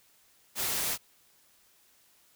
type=noise; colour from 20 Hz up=white; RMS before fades=-31 dBFS; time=0.55-0.98 s; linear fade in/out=50 ms; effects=white hiss -64 dBFS RMS until 2.35 s